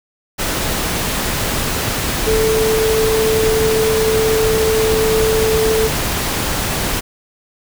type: tone in noise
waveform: sine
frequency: 440 Hz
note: A4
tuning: in tune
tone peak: -13 dBFS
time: 2.26-5.89 s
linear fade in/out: 20 ms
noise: pink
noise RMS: -19 dBFS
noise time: 0.38-7.01 s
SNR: +3 dB
effects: none